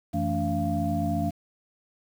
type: tone cluster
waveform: sine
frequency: 90.3 / 164.5 / 219.3 / 287.9 / 688 Hz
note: F#2 / E3 / A3 / D4 / F5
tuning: -42 / -3 / -6 / -34 / -26 cents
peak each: -30 dBFS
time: 0.13-1.31 s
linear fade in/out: 20 ms
effects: tanh soft clip ceiling -13 dBFS + 8-bit